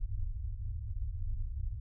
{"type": "low-pass noise", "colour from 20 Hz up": "pink", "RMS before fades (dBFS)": -36, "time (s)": [0, 1.8], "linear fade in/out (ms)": 10, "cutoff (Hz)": 110, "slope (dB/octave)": 96, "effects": []}